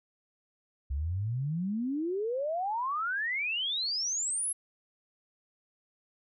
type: exponential sweep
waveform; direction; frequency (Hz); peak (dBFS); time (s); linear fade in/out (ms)
sine; up; 65 to 11175; -29; 0.9-4.53; 10
effects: none